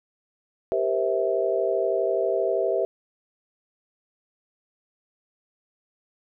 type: chord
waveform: sine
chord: C dominant seventh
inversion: second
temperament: just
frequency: 392.4 / 470.9 / 523.3 / 654.1 Hz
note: G4 / Bb4 / C5 / E5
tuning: +2 / +18 / 0 / -14 cents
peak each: -26 / -28 / -28 / -25 dBFS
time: 0.72-2.85 s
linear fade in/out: 0 ms
effects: none